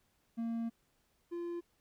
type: tone pair in turn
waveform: triangle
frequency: 230 / 344.6 Hz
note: A#3 / F4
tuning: -23 / -23 cents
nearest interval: perfect fifth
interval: 700 cents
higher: second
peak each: -32 / -35 dBFS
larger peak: first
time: 0.37-0.7 / 1.31-1.61 s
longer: first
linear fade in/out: 20 ms
effects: pink hiss -75 dBFS RMS until 1.8 s